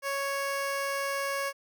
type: tone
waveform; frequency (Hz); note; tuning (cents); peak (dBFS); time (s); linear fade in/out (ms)
15% pulse; 554.4; C#5; 0; -23; 0.02-1.53; 50
effects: none